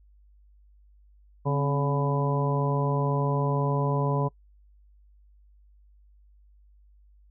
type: harmonic tone with a mistuned harmonic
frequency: 142 Hz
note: C#3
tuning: 42 cents sharp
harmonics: 1 / 2 / 3 / 4 / 5 / 6 / 7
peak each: -24 / -34 / -31 / -33 / -38 / -39 / -32 dBFS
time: 1.45-4.29 s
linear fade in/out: 20 ms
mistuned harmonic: 2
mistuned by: -86 cents
effects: noise-tail reverb RT60 0.1 s tail -24 dB re dry + added 50 Hz sine -54 dBFS peak until 7.3 s